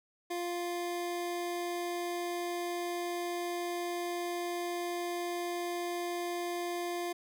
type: tone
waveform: 25% pulse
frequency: 349.2 Hz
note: F4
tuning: in tune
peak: -30 dBFS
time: 0.3-7.13 s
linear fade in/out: 10 ms
effects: none